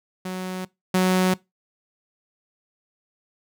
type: tone pair in turn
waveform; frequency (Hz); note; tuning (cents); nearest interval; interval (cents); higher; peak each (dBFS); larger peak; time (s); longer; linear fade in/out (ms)
sawtooth; 185 / 185; F#3 / F#3; 0 / 0; unison; 0; neither; -24 / -13; second; 0.25-0.65 / 0.94-1.34; neither; 5
effects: noise-tail reverb RT60 0.2 s tail -22 dB re dry